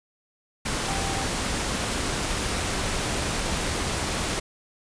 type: tone in noise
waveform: sine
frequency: 784 Hz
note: G5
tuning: in tune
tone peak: -33 dBFS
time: 0.87-1.24 s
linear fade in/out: 10 ms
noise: pink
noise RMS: -27 dBFS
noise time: 0.65-4.4 s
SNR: -9 dB
effects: resampled to 22050 Hz